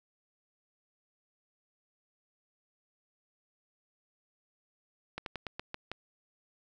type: slowing click train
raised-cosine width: 0.3 ms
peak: -21 dBFS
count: 7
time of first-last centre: 5.18-5.916 s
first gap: 82 ms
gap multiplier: 1.16
effects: none